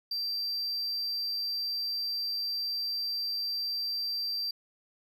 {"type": "tone", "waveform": "triangle", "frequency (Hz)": 4699, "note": "D8", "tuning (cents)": 0, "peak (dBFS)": -29, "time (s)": [0.11, 4.51], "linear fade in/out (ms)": 5, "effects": []}